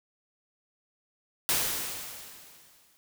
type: noise with exponential decay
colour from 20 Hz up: white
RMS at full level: -25 dBFS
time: 1.49-2.97 s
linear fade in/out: 0 ms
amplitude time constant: 320 ms
effects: none